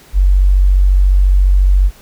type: tone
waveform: sine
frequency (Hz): 47.17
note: F#1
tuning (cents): +34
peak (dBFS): -6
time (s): 0.13-1.91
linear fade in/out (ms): 50
effects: pink hiss -43 dBFS RMS until 2.01 s